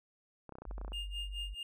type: clicks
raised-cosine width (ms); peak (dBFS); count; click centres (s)
1; -33; 12; 0.493 / 0.523 / 0.554 / 0.585 / 0.62 / 0.653 / 0.711 / 0.781 / 0.814 / 0.848 / 0.88 / 0.92
type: tone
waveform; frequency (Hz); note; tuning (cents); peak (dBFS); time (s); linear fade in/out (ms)
sine; 49; G1; 0; -39; 0.66-1.55; 20
type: tone with tremolo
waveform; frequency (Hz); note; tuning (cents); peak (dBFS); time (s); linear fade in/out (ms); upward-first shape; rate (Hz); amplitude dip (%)
triangle; 2822; F7; +17; -36; 0.93-1.63; 2; sine; 4.7; 95
effects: none